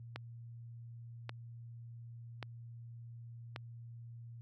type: click train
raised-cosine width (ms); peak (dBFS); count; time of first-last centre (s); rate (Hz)
0.3; -25; 4; 0.16-3.561; 0.882
effects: added 117 Hz sine -47 dBFS peak until 4.41 s + high-pass 60 Hz 12 dB/octave